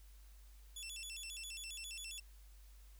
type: tone with vibrato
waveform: 20% pulse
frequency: 3032 Hz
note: F#7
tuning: 42 cents sharp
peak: -40 dBFS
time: 0.76-2.2 s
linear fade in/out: 5 ms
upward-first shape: square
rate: 7.4 Hz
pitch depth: 210 cents each way
effects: added 50 Hz sine -56 dBFS peak until 2.99 s + white hiss -69 dBFS RMS until 2.99 s